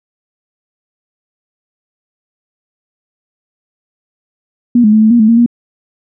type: tone with pitch steps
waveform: sine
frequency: 240.6 / 212 / 216.9 / 218.4 / 237.9 / 216.8 / 231 / 237.8 Hz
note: B3 / G#3 / A3 / A3 / A#3 / A3 / A#3 / A#3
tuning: -45 / +36 / -25 / -13 / +35 / -25 / -16 / +35 cents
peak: -4 dBFS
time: 4.75-5.462 s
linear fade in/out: 5 ms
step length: 89 ms
effects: none